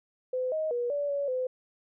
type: tone with pitch steps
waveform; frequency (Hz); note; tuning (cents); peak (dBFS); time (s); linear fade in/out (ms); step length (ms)
sine; 509 / 627 / 482.4 / 576 / 566 / 510; C5 / D#5 / B4 / D5 / C#5 / C5; -48 / +13 / -41 / -34 / +36 / -44; -27; 0.33-1.47; 5; 190
effects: none